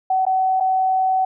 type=tone with dropouts; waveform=sine; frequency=755 Hz; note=F#5; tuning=35 cents sharp; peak=-15 dBFS; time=0.1-1.25 s; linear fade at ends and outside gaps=5 ms; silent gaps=0.253-0.265 / 0.601-0.606 s; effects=none